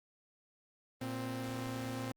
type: tone pair together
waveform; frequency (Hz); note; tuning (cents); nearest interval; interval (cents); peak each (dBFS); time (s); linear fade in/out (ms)
sawtooth; 116.53 / 261.6; A#2 / C4; 0 / 0; octave + major second; 1400; -37 / -36; 1.01-2.12; 5
effects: Opus 24 kbps